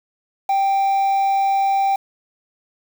triangle tone with quantisation, 784 Hz, G5, in tune, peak -13 dBFS, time 0.49-1.96 s, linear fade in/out 5 ms, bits 6, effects none

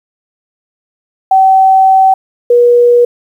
sine tone pair in turn, 765 / 481.9 Hz, G5 / B4, -42 / -43 cents, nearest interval minor sixth, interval 801 cents, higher first, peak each -3 dBFS, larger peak neither, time 1.31-2.14 / 2.5-3.05 s, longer first, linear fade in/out 5 ms, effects 7-bit

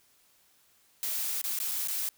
blue noise with dropouts, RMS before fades -32 dBFS, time 1.03-2.09 s, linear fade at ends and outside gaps 0 ms, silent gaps 1.415-1.44 / 1.589-1.601 / 1.713-1.717 / 1.874-1.884 s, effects white hiss -65 dBFS RMS until 2.17 s

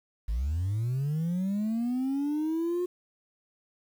sine linear sweep, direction up, 49.13 to 361.5 Hz, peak -24 dBFS, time 0.28-2.86 s, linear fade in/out 10 ms, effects tanh soft clip ceiling -25 dBFS + 9-bit

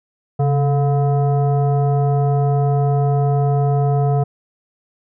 sine tone with frequency modulation, 137.3 Hz, C#3, 16 cents flat, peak -13 dBFS, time 0.39-4.24 s, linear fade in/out 10 ms, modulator 573 Hz, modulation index 0.71, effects none

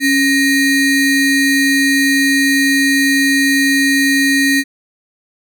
square ring-modulated tone, 1073 Hz, C6, 43 cents sharp, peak -8 dBFS, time 0-4.64 s, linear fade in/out 50 ms, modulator 797 Hz, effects none

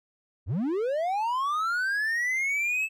triangle linear sweep, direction up, 68.6 to 2637 Hz, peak -23 dBFS, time 0.46-2.89 s, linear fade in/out 50 ms, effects none

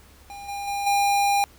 square tone with level steps, 805 Hz, G5, 46 cents sharp, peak -37 / -30 / -26 / -19 dBFS, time 0.3-1.44 s, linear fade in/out 0 ms, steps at 0.48 / 0.67 / 0.86 s, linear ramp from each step 10 ms, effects added 69 Hz sine -52 dBFS peak until 1.58 s + pink hiss -53 dBFS RMS until 1.58 s

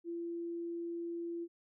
sine tone, 340 Hz, F4, 46 cents flat, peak -37 dBFS, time 0.04-1.48 s, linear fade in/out 50 ms, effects none

